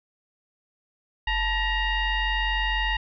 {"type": "tone with frequency modulation", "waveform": "sine", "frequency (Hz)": 971, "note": "B5", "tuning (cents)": -30, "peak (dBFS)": -22, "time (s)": [1.27, 2.97], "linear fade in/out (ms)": 5, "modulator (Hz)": 924, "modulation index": 2.2, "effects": []}